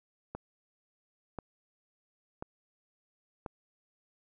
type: click train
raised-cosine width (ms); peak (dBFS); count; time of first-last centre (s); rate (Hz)
1; -24; 4; 0.35-3.462; 0.964
effects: none